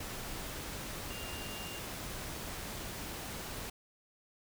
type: tone in noise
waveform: sine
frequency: 2800 Hz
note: F7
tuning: 4 cents sharp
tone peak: -47 dBFS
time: 1.1-1.79 s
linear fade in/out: 5 ms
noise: pink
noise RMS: -42 dBFS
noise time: 0-3.7 s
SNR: -8 dB
effects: none